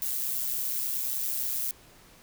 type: noise with amplitude modulation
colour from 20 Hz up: violet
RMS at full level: -28 dBFS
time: 0.02-1.71 s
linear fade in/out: 0 ms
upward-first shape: sine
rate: 130 Hz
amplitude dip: 55%
effects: pink hiss -55 dBFS RMS until 2.22 s